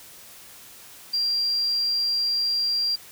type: tone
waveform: sine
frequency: 4754 Hz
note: D8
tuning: 20 cents sharp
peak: -21 dBFS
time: 1.13-2.96 s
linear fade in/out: 10 ms
effects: white hiss -46 dBFS RMS until 3.11 s